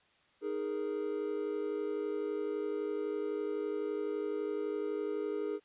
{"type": "chord", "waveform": "triangle", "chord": "D# suspended fourth", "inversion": "none", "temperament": "just", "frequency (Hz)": [311.1, 414.8, 466.7], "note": ["D#4", "G#4", "A#4"], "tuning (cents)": [0, -2, 2], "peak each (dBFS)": [-38, -33, -38], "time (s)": [0.41, 5.6], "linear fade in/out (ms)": 50, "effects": ["white hiss -68 dBFS RMS until 5.64 s", "resampled to 8000 Hz"]}